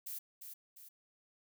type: noise with echo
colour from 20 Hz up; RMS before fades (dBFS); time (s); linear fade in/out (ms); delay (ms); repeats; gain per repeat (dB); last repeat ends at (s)
violet; -43; 0.06-0.19; 10; 350; 2; -6; 0.89
effects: none